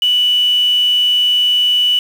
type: tone with quantisation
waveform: sine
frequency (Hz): 2960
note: F#7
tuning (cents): 0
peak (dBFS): -10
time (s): 0.02-1.99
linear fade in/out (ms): 2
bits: 5
effects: none